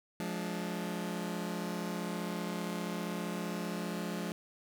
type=chord; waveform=sawtooth; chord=D diminished; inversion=first; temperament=just; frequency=176.2 / 211.4 / 293.7 Hz; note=F3 / Ab3 / D4; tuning=+16 / +31 / 0 cents; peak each=-34 / -35 / -40 dBFS; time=0.2-4.32 s; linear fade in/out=0 ms; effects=none